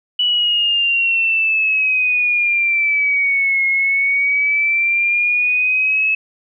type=exponential two-way sweep; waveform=sine; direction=down then up; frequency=2960 to 2159 to 2594 Hz; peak=-13 dBFS; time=0.19-6.15 s; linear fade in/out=5 ms; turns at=3.66 s; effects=none